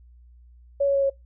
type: tone with pitch steps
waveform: sine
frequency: 561 / 556.8 / 552.6 / 548.5 Hz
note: C#5 / C#5 / C#5 / C#5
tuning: +21 / +8 / -6 / -18 cents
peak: -18 dBFS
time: 0.8-1.1 s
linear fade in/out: 10 ms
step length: 75 ms
effects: noise-tail reverb RT60 0.2 s tail -25 dB re dry + added 60 Hz sine -48 dBFS peak until 1.25 s